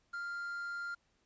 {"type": "tone with quantisation", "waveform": "triangle", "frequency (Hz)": 1396.9, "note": "F6", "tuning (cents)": 0, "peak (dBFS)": -36, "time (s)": [0.13, 0.95], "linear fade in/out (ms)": 10, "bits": 10, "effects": ["pink hiss -75 dBFS RMS until 1.25 s", "resampled to 16000 Hz"]}